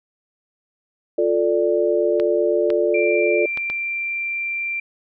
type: chord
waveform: sine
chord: D minor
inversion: first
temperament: just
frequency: 352.4 / 440.5 / 587.3 Hz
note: F4 / A4 / D5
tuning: +16 / +2 / 0 cents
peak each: -20 dBFS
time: 1.18-3.46 s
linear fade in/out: 5 ms
type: clicks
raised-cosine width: 0.3 ms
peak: -14 dBFS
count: 4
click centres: 2.199 / 2.703 / 3.574 / 3.7 s
type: tone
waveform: sine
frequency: 2362 Hz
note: D7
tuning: 9 cents sharp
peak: -22 dBFS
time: 2.94-4.8 s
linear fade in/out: 5 ms
effects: none